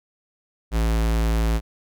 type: tone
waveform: square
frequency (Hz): 55.6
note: A1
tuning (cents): +19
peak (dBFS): -19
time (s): 0.71-1.61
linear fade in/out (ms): 50
effects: none